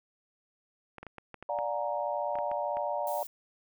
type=clicks; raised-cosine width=0.5 ms; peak=-28 dBFS; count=11; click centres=0.983 / 1.03 / 1.067 / 1.183 / 1.343 / 1.426 / 1.588 / 2.355 / 2.387 / 2.515 / 2.77 s
type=chord; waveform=sine; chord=Bb dominant seventh; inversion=first; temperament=equal with one note detuned; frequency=587.3 / 716.8 / 830.6 / 932.3 Hz; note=D5 / F5 / Ab5 / Bb5; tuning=0 / +45 / 0 / 0 cents; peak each=-33 / -35 / -39 / -35 dBFS; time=1.49-3.23 s; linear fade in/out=2 ms
type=noise; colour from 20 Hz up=violet; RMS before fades=-43 dBFS; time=3.07-3.27 s; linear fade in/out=2 ms
effects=none